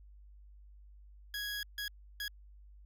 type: tone bursts at uneven times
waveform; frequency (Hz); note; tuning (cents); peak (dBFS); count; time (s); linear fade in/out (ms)
20% pulse; 1661.2; G#6; 0; -32; 3; 1.34-1.63 / 1.78-1.88 / 2.2-2.28; 2
effects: added 50 Hz sine -53 dBFS peak until 2.85 s